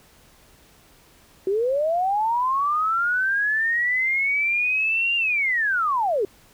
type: linear two-way sweep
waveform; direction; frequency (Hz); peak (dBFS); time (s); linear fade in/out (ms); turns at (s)
sine; up then down; 370 to 2805 to 370; -19; 1.47-6.25; 2; 5.16
effects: pink hiss -54 dBFS RMS until 6.53 s